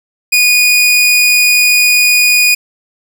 sawtooth tone, 2463 Hz, D#7, 18 cents flat, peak -3 dBFS, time 0.32-2.55 s, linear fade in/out 10 ms, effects none

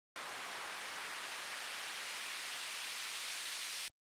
white noise with band-pass filter sweep, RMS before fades -42 dBFS, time 0.16-3.88 s, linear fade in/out 0 ms, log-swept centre 1200 to 3400 Hz, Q 0.79, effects low-pass 11000 Hz 12 dB/octave + Opus 32 kbps

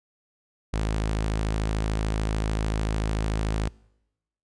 sawtooth tone, 53.5 Hz, A1, 48 cents flat, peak -20 dBFS, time 0.73-3.69 s, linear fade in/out 10 ms, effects noise-tail reverb RT60 0.9 s tail -25 dB re dry + resampled to 22050 Hz

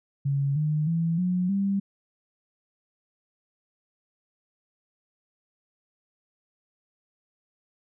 sine tone with pitch steps, 139.5 / 152.13 / 165.89 / 180.91 / 197.28 Hz, C#3 / D#3 / E3 / F#3 / G3, +11 / -39 / +11 / -39 / +11 cents, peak -22 dBFS, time 0.25-1.8 s, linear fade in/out 10 ms, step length 310 ms, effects none

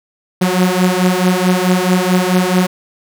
sawtooth beating tone pair, 180.4 / 185 Hz, F#3 / F#3, -44 / 0 cents, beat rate 4.6 Hz, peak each -10 dBFS, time 0.41-2.67 s, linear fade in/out 10 ms, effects none

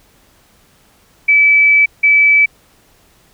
sine tone bursts at uneven times, 2303 Hz, D7, 34 cents flat, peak -6 dBFS, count 2, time 1.28-1.86 / 2.03-2.46 s, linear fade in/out 10 ms, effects pink hiss -51 dBFS RMS until 3.33 s

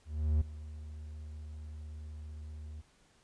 triangle tone with ADSR envelope, 76.3 Hz, D#2, 33 cents flat, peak -22 dBFS, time 0.05-2.82 s, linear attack 360 ms, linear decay 9 ms, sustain -18 dB, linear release 20 ms, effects pink hiss -67 dBFS RMS until 3.23 s + resampled to 22050 Hz

